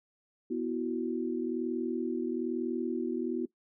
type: chord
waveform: sine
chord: B suspended fourth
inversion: none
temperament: just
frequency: 246.9 / 329.3 / 370.4 Hz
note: B3 / E4 / F#4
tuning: 0 / -2 / +2 cents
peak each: -34 dBFS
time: 0.5-3.46 s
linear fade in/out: 10 ms
effects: noise-tail reverb RT60 0.1 s tail -18 dB re dry